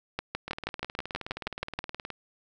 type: two click trains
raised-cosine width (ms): 0.3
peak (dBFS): -20 / -14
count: 32 / 11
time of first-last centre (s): 0.48-2.103 / 0.19-1.79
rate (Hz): 19.1 / 6.25
effects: none